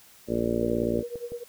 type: harmonic tone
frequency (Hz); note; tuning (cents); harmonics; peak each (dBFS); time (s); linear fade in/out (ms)
58.27; A#1; 0; 1 / 2 / 3 / 4 / 5 / 6 / 7 / 8 / 9 / 10; -39 / -36 / -39 / -29 / -34 / -30 / -32 / -33 / -38 / -32; 0.27-1.04; 50
type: tone with tremolo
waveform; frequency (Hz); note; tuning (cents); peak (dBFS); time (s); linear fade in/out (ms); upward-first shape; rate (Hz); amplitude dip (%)
sine; 478; A#4; +43; -29; 0.62-1.44; 10; triangle; 10; 95
type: click train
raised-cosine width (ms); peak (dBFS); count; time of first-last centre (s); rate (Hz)
2; -27; 4; 0.83-1.32; 6.12
effects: white hiss -54 dBFS RMS until 1.48 s